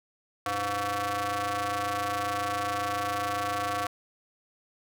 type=ring-modulated tone; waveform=sawtooth; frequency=207.7 Hz; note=G#3; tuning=in tune; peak=-21 dBFS; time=0.46-3.87 s; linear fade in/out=2 ms; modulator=921 Hz; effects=none